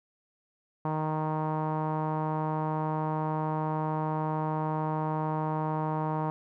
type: tone with low-pass filter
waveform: sawtooth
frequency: 155.56 Hz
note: D#3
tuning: in tune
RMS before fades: -30 dBFS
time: 0.85-6.3 s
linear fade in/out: 0 ms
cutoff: 960 Hz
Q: 4.1
effects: none